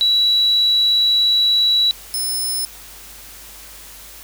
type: tone pair in turn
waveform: sine / 15% pulse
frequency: 3919 / 5231 Hz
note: B7 / E8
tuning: -14 / -14 cents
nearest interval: perfect fourth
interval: 500 cents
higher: second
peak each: -12 / -14 dBFS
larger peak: first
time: 0.01-1.91 / 2.14-2.65 s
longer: first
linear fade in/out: 0 ms
effects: added 50 Hz sine -46 dBFS peak until 4.23 s + white hiss -39 dBFS RMS until 4.23 s